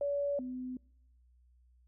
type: tone pair in turn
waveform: sine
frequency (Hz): 570 / 253.9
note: C#5 / B3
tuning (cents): +48 / +48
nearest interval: octave + major second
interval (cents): 1400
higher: first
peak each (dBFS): -30 / -37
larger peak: first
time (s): 0.01-0.39 / 0.39-0.77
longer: neither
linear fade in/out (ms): 2
effects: noise-tail reverb RT60 0.8 s tail -26 dB re dry + added 61 Hz sine -62 dBFS peak until 1.87 s